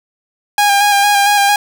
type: tone with vibrato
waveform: sawtooth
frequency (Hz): 812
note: G#5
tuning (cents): -39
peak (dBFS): -5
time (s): 0.58-1.56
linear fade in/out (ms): 2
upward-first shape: square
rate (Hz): 4.4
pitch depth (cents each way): 23
effects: none